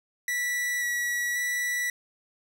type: tone with vibrato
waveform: 45% pulse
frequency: 1944 Hz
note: B6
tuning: 28 cents flat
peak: -26 dBFS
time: 0.28-1.9 s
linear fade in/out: 2 ms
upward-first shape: square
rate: 0.93 Hz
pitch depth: 9 cents each way
effects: none